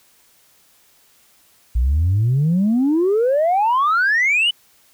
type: exponential sweep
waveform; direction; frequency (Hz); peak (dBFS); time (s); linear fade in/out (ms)
sine; up; 56 to 3037; -12; 1.75-4.51; 10
effects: tanh soft clip ceiling -11 dBFS + white hiss -55 dBFS RMS until 4.93 s